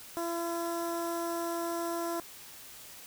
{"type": "tone with notch filter", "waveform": "15% pulse", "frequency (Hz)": 338.4, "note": "E4", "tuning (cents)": 45, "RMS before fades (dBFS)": -34, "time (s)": [0.17, 2.2], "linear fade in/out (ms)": 0, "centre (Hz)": 2900, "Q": 0.54, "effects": ["white hiss -49 dBFS RMS until 3.06 s"]}